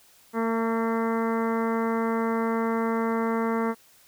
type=harmonic tone with a mistuned harmonic; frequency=227.2 Hz; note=A#3; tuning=44 cents flat; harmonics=1 / 2 / 3 / 4 / 5 / 6 / 7 / 8 / 9; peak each=-26 / -28 / -36 / -33 / -34 / -37 / -42 / -42 / -42 dBFS; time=0.33-3.75 s; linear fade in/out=50 ms; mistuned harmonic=3; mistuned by=-16 cents; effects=white hiss -57 dBFS RMS until 4.07 s